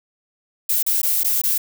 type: noise with dropouts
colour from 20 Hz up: violet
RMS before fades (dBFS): -19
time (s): 0.69-1.58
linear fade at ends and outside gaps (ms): 5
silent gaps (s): 0.828-0.864 / 1.017-1.031 / 1.234-1.244 / 1.416-1.436
effects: none